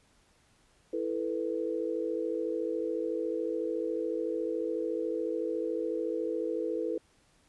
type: chord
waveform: sine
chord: E suspended fourth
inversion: none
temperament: equal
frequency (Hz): 329.6 / 440 / 493.9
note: E4 / A4 / B4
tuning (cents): 0 / 0 / 0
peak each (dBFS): -34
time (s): 0.93-6.98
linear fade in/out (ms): 5
effects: pink hiss -66 dBFS RMS until 7.48 s + resampled to 24000 Hz